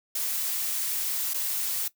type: noise with dropouts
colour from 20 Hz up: blue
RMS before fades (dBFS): -29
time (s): 0.15-1.88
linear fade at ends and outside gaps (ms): 5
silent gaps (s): 1.336-1.342
effects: noise-tail reverb RT60 0.1 s tail -17 dB re dry